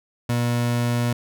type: tone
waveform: 30% pulse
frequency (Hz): 120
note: B2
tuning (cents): -49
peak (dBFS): -17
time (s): 0.29-1.13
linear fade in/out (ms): 5
effects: none